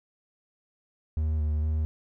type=tone with vibrato; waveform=triangle; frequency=76.8 Hz; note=D#2; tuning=22 cents flat; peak=-22 dBFS; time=1.17-1.85 s; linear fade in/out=0 ms; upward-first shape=square; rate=2.2 Hz; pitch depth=22 cents each way; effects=none